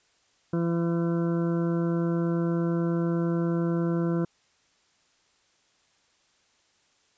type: harmonic tone with a mistuned harmonic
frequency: 169.1 Hz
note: E3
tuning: 44 cents sharp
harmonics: 1 / 2 / 3 / 4 / 6 / 7 / 8 / 9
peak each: -25 / -28 / -35 / -42 / -43 / -51 / -43 / -48 dBFS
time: 0.53-4.25 s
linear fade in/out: 5 ms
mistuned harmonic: 7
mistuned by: -18 cents
effects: white hiss -66 dBFS RMS until 7.17 s + resampled to 16000 Hz